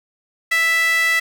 sawtooth tone with high-pass filter, 659.3 Hz, E5, in tune, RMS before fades -17 dBFS, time 0.51-1.2 s, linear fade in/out 10 ms, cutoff 1900 Hz, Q 5.4, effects none

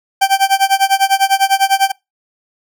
40% pulse tone with tremolo, 780 Hz, G5, 9 cents flat, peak -6 dBFS, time 0.21-1.92 s, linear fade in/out 10 ms, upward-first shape sine, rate 10 Hz, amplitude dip 95%, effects noise-tail reverb RT60 0.2 s tail -24 dB re dry

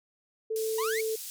sine tone, 441.9 Hz, A4, 7 cents sharp, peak -28 dBFS, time 0.5-1.16 s, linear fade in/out 10 ms
white band-pass noise, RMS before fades -40 dBFS, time 0.56-1.3 s, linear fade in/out 0 ms, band 4700 to 13000 Hz, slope 12 dB/octave
40% pulse exponential sweep, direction up, 922 to 2320 Hz, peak -31 dBFS, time 0.78-1.01 s, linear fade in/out 5 ms
effects none

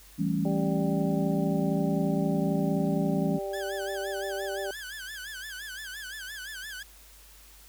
sine chord, A dominant seventh, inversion second, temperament equal, 164.81 / 196 / 220 / 277.2 Hz, E3 / G3 / A3 / C#4, 0 / 0 / 0 / 0 cents, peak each -29 / -29 / -34 / -31 dBFS, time 0.18-3.39 s, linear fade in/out 20 ms
harmonic tone, 196 Hz, G3, in tune, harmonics 2 / 3 / 4, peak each -34 / -34 / -39 dBFS, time 0.45-4.71 s, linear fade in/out 2 ms
sawtooth tone with vibrato, 1614 Hz, G#6, 50 cents flat, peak -34 dBFS, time 3.53-6.83 s, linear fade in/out 5 ms, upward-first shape sine, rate 5.8 Hz, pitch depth 150 cents each way
effects added 50 Hz sine -54 dBFS peak until 7.68 s + white hiss -54 dBFS RMS until 7.68 s

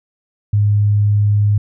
sine tone, 103.5 Hz, G#2, 5 cents flat, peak -10 dBFS, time 0.53-1.58 s, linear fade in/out 5 ms, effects none

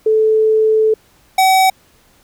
sine / square tone pair in turn, 436.7 / 758.5 Hz, A4 / F#5, -13 / +43 cents, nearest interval minor seventh, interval 956 cents, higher second, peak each -9 dBFS, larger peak neither, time 0.06-0.94 / 1.38-1.7 s, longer first, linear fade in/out 5 ms, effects pink hiss -52 dBFS RMS until 2.23 s

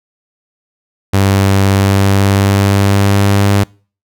sawtooth tone with pitch glide, 97.8 to 100.43 Hz, G2 to G2, -4 to +42 cents, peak -4 dBFS, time 1.13-3.64 s, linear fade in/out 10 ms, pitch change +46 cents, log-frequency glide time 1.66-3.52 s, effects noise-tail reverb RT60 0.4 s tail -26 dB re dry

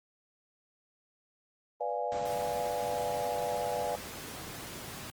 sine chord, B diminished seventh, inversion none, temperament equal, 493.9 / 587.3 / 698.5 / 830.6 Hz, B4 / D5 / F5 / Ab5, 0 / 0 / 0 / 0 cents, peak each -36 dBFS, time 1.8-3.96 s, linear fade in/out 10 ms
pink noise, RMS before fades -42 dBFS, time 2.12-5.1 s, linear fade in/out 0 ms
effects high-pass 80 Hz 12 dB/octave + Opus 24 kbps

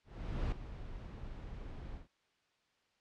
brown noise with ADSR envelope, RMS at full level -34 dBFS, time 0.04-2.08 s, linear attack 480 ms, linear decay 4 ms, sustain -12 dB, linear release 140 ms, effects white hiss -75 dBFS RMS until 3 s + low-pass 4000 Hz 12 dB/octave

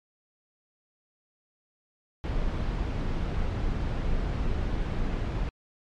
brown noise, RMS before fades -28 dBFS, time 2.24-5.49 s, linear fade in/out 0 ms, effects low-pass 4000 Hz 12 dB/octave + MP3 64 kbps

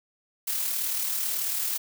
blue noise with amplitude modulation, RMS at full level -27 dBFS, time 0.47-1.78 s, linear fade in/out 10 ms, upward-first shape sine, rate 38.2 Hz, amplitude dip 35%, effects none

